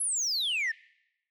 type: exponential sweep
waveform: sine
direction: down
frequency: 11175 to 1734 Hz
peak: -24 dBFS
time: 0-0.72 s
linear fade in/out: 10 ms
effects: noise-tail reverb RT60 0.9 s tail -25 dB re dry + tanh soft clip ceiling -26 dBFS